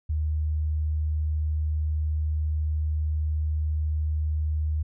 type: tone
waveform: sine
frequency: 76.8 Hz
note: D#2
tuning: 22 cents flat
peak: -23 dBFS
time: 0.09-4.83 s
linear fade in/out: 10 ms
effects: none